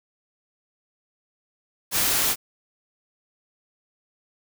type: noise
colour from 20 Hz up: white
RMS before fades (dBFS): -22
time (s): 1.91-2.36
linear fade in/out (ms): 50
effects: none